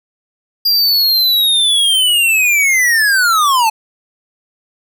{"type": "linear sweep", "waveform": "square", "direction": "down", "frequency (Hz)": [4816, 852], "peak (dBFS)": -10, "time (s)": [0.65, 3.7], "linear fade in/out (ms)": 10, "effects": []}